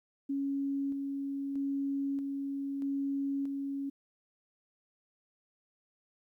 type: tone with tremolo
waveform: sine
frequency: 277.2 Hz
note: C#4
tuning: in tune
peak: -30 dBFS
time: 0.29-3.9 s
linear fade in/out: 10 ms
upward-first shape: square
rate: 0.79 Hz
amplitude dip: 30%
effects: 12-bit